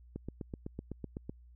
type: click train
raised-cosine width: 3 ms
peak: -26 dBFS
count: 10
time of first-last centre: 0.16-1.295 s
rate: 7.93 Hz
effects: added 60 Hz sine -54 dBFS peak until 1.55 s